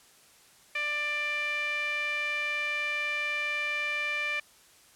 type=tone with band-pass filter; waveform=sawtooth; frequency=592 Hz; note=D5; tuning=14 cents sharp; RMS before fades=-31 dBFS; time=0.75-4.4 s; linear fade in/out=5 ms; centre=2200 Hz; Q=7.9; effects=white hiss -58 dBFS RMS until 4.95 s + low-pass 11000 Hz 12 dB/octave